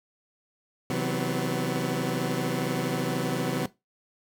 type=tone cluster; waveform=20% pulse; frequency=131.5 / 161.9 / 186.2 / 250.2 Hz; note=C3 / E3 / F#3 / B3; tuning=+9 / -31 / +11 / +23 cents; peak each=-27 dBFS; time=0.9-3.66 s; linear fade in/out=2 ms; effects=noise-tail reverb RT60 0.2 s tail -17 dB re dry